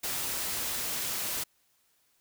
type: noise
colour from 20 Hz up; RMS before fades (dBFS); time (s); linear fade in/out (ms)
white; -33; 0.03-1.44; 10
effects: white hiss -70 dBFS RMS until 2.2 s